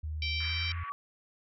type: tone with pitch glide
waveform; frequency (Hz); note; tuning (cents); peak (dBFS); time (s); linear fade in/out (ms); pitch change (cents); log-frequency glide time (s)
sine; 77.2 to 85.17; D#2 to F2; -13 to -43; -33; 0.03-0.84; 10; +170; 0.23-0.64
type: harmonic tone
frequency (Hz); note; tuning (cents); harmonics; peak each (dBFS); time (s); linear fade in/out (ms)
778; G5; -13; 3 / 4 / 5 / 6 / 7; -35 / -38 / -40 / -41 / -42; 0.22-0.72; 2
type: band-pass noise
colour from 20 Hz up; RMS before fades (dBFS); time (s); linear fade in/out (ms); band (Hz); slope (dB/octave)
white; -46; 0.4-0.9; 5; 1100 to 2400; 48
type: tone with exponential growth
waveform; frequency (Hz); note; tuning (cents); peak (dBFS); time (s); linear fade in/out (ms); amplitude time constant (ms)
sine; 1136; C#6; +42; -32; 0.52-0.92; 0; 86
effects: none